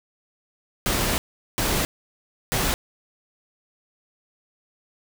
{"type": "noise bursts at uneven times", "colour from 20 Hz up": "pink", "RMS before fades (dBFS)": -23, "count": 3, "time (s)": [[0.86, 1.18], [1.58, 1.85], [2.52, 2.74]], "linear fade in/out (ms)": 0, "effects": []}